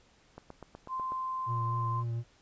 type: click train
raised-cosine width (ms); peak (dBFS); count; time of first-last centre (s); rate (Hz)
1; -30; 7; 0.38-1.121; 8.1
type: tone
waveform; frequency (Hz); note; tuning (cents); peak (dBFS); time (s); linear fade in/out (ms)
sine; 1040; C6; -11; -32; 0.88-2.04; 50
type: tone with vibrato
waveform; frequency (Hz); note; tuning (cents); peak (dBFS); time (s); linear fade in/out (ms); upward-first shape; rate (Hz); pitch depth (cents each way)
triangle; 117.6; A#2; +16; -29; 1.46-2.24; 50; triangle; 4.1; 27
effects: pink hiss -64 dBFS RMS until 2.41 s + resampled to 16000 Hz